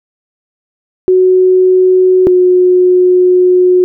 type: tone pair in turn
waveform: sine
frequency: 370.2 / 363.6 Hz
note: F#4 / F#4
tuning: +1 / -30 cents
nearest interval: unison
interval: 31 cents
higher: first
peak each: -4 dBFS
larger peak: neither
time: 1.08-2.27 / 2.27-3.84 s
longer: second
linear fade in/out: 0 ms
effects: none